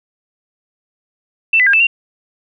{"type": "tone with pitch steps", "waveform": "sine", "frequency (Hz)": [2666, 2000, 1613, 2639, 2762], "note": ["E7", "B6", "G6", "E7", "F7"], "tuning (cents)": [19, 21, 49, 1, -20], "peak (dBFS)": -8, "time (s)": [1.53, 1.87], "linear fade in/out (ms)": 5, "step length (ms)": 68, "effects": []}